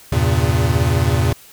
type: chord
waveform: square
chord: E diminished seventh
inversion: none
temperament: equal with one note detuned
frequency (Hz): 82.41 / 98 / 116.54 / 135.35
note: E2 / G2 / Bb2 / Db3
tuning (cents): 0 / 0 / 0 / -41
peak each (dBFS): -19 / -23 / -19 / -21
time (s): 0.12-1.33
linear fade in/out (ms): 5
effects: white hiss -44 dBFS RMS until 1.52 s